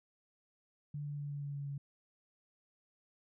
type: tone with pitch steps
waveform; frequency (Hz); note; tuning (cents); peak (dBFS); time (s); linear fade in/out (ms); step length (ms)
sine; 146.3 / 145.37 / 144.45 / 143.54 / 142.63 / 141.73 / 140.83; D3 / D3 / D3 / D3 / C#3 / C#3 / C#3; -6 / -17 / -28 / -39 / +50 / +39 / +28; -38; 0.94-1.78; 5; 120
effects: none